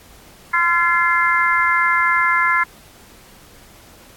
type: harmonic tone with a mistuned harmonic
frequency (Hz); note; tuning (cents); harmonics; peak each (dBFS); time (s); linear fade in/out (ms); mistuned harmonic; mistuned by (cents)
342.8; F4; -32; 3 / 4 / 5 / 6; -19 / -19 / -19 / -19; 0.53-2.64; 10; 6; +28
effects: pink hiss -46 dBFS RMS until 4.16 s + AAC 64 kbps